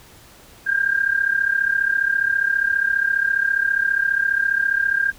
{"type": "tone with amplitude modulation", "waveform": "sine", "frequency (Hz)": 1601, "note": "G6", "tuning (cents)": 36, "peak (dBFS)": -13, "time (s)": [0.66, 5.12], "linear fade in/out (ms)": 20, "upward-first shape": "sine", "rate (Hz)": 34.8, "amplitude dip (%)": 80, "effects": ["pink hiss -47 dBFS RMS until 5.18 s"]}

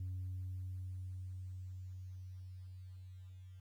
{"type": "tone with level ramp", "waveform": "sine", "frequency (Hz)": 92.5, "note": "F#2", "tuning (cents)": 0, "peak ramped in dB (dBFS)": [-37, -51], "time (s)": [0, 3.6], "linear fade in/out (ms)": 5, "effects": ["tanh soft clip ceiling -37 dBFS", "12-bit"]}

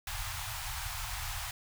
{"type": "band-stop noise", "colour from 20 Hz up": "pink", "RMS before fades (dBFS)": -38, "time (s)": [0.07, 1.51], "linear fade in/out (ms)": 2, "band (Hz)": [120, 730], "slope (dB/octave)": 48, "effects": []}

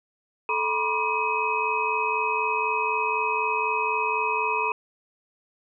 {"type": "tone cluster", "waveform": "sine", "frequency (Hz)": [437.1, 969, 1053, 1191, 2533], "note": ["A4", "B5", "C6", "D6", "D#7"], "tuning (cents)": [-11, -33, 11, 24, 30], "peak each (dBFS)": [-31, -26, -31, -33, -27], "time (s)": [0.49, 4.72], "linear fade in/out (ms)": 2, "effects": []}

